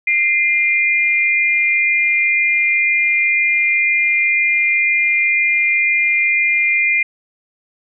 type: tone pair together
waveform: sine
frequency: 2086 / 2412 Hz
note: C7 / D7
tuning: -6 / +46 cents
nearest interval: minor third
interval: 252 cents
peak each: -15 dBFS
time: 0.07-7.03 s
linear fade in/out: 5 ms
effects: none